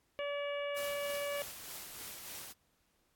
harmonic tone, 573 Hz, D5, 43 cents flat, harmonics 1 / 2 / 3 / 4 / 5 / 6, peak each -36 / -46 / -48 / -45 / -47 / -60 dBFS, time 0.19-1.42 s, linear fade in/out 0 ms
white noise with tremolo, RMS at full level -45 dBFS, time 0.76-2.53 s, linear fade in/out 10 ms, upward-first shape sine, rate 3.3 Hz, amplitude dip 35%
effects pink hiss -75 dBFS RMS until 3.15 s + AAC 64 kbps

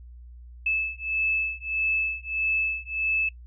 sine beating tone pair, 2614 / 2615.6 Hz, E7 / E7, -15 / -14 cents, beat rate 1.6 Hz, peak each -27 / -27 dBFS, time 0.66-3.29 s, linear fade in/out 5 ms, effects noise-tail reverb RT60 0.1 s tail -19 dB re dry + added 60 Hz sine -42 dBFS peak until 3.46 s

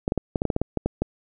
clicks, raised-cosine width 2 ms, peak -9 dBFS, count 12, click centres 0.079 / 0.121 / 0.177 / 0.358 / 0.419 / 0.453 / 0.502 / 0.564 / 0.616 / 0.773 / 0.86 / 1.02 s, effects none

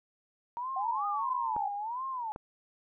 sine tone with vibrato, 929 Hz, A#5, 6 cents flat, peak -33 dBFS, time 0.57-2.32 s, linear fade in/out 0 ms, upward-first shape sine, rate 1.5 Hz, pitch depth 240 cents each way
sine exponential two-way sweep, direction up then down, 740 to 1249 to 772 Hz, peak -31 dBFS, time 0.76-1.68 s, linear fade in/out 5 ms, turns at 1.06 s
clicks, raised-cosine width 1 ms, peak -26 dBFS, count 2, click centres 1.564 / 2.361 s
effects none

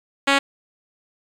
5% pulse tone, 277.2 Hz, C#4, in tune, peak -3 dBFS, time 0.27-0.39 s, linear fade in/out 10 ms, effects low-pass 6000 Hz 12 dB/octave + 7-bit

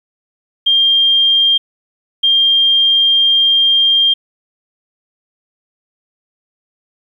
sine tone bursts at uneven times, 3199 Hz, G7, 34 cents sharp, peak -8 dBFS, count 2, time 0.66-1.58 / 2.23-4.14 s, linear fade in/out 10 ms, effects 8-bit

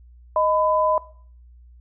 sine tone pair together, 622.3 / 1004.5 Hz, D#5 / B5, 0 / +29 cents, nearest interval minor sixth, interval 829 cents, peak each -19 dBFS, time 0.36-0.98 s, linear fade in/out 2 ms, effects noise-tail reverb RT60 0.5 s tail -20 dB re dry + added 60 Hz sine -45 dBFS peak until 1.8 s

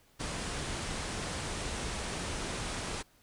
pink low-pass noise, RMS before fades -37 dBFS, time 0.19-3.03 s, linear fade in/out 20 ms, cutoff 10000 Hz, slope 96 dB/octave, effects pink hiss -65 dBFS RMS until 3.22 s

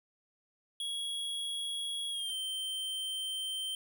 square tone with pitch glide, 3325 to 3120 Hz, G#7 to G7, +1 to -9 cents, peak -35 dBFS, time 0.8-3.75 s, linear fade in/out 2 ms, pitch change -110 cents, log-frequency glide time 2.1-2.34 s, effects none

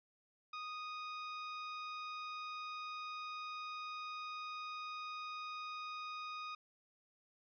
sawtooth tone, 1242 Hz, D#6, 3 cents flat, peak -39 dBFS, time 0.53-6.55 s, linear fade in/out 5 ms, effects resampled to 11025 Hz

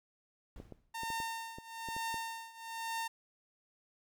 brown noise with exponential decay, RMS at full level -48 dBFS, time 0.56-1.01 s, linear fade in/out 1 ms, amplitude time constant 97 ms
clicks, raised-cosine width 2 ms, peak -33 dBFS, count 9, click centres 0.601 / 0.723 / 1.034 / 1.103 / 1.202 / 1.585 / 1.887 / 1.965 / 2.143 s
sawtooth tone with tremolo, 910 Hz, A#5, 42 cents flat, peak -31 dBFS, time 0.94-3.08 s, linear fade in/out 10 ms, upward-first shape triangle, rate 1.1 Hz, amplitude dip 90%
effects none

